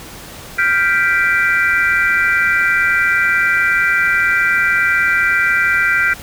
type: chord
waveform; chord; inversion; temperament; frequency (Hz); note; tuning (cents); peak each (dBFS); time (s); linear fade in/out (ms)
sine; G dominant seventh; third; equal; 1396.9 / 1568 / 1975.5 / 2349; F6 / G6 / B6 / D7; 0 / 0 / 0 / 0; -17 / -16 / -17 / -19; 0.58-6.14; 10
effects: pink hiss -34 dBFS RMS until 6.22 s